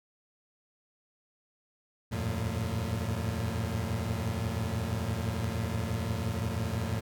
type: tone cluster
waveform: 30% pulse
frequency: 78.1 / 89.1 / 108.6 / 114.6 Hz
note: D#2 / F2 / A2 / A#2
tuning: +7 / +35 / -22 / -29 cents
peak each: -37 / -32 / -35 / -31 dBFS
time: 2.11-7.01 s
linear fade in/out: 20 ms
effects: none